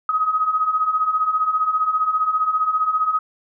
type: beating tone pair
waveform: sine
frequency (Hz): 1252 / 1267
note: D#6 / D#6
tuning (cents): +10 / +31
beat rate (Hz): 15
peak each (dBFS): -23 / -18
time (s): 0.09-3.19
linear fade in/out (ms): 2
effects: none